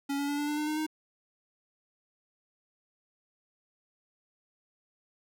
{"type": "tone with pitch steps", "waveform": "square", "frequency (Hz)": [279.7, 283.9, 288.2, 292.6, 297, 301.5, 306.1, 310.7], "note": ["C#4", "C#4", "D4", "D4", "D4", "D4", "D#4", "D#4"], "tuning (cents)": [16, 41, -33, -6, 20, 46, -28, -2], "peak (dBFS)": -30, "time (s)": [0.09, 0.866], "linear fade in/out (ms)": 10, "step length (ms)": 97, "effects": []}